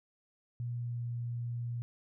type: tone with pitch glide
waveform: sine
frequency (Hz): 120.2 to 119.23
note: B2 to A#2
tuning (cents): -46 to +39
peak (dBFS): -34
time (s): 0.6-1.82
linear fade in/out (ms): 0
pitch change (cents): -15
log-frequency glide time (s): 0.76-1.02
effects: none